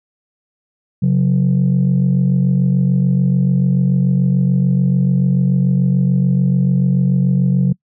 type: tone pair together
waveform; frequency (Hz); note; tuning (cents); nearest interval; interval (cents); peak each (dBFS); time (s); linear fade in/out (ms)
sine; 135.1 / 181.98; C#3 / F#3; -44 / -28; perfect fourth; 516; -12; 1.02-7.73; 10
effects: noise-tail reverb RT60 0.1 s tail -25 dB re dry + tanh soft clip ceiling -7 dBFS